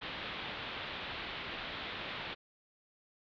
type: low-pass noise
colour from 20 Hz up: white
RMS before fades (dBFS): -42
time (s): 0.01-2.35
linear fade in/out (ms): 20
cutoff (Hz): 3800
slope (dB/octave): 48
effects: none